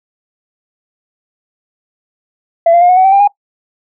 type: tone with pitch steps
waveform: sine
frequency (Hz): 672 / 690.9 / 710.3 / 730.3 / 750.8 / 771.9 / 793.6 / 815.9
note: E5 / F5 / F5 / F#5 / F#5 / G5 / G5 / G#5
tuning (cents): +33 / -19 / +29 / -23 / +25 / -27 / +21 / -31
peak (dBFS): -3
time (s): 2.66-3.276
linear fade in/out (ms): 5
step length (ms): 77
effects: noise-tail reverb RT60 0.1 s tail -21 dB re dry + tanh soft clip ceiling -1 dBFS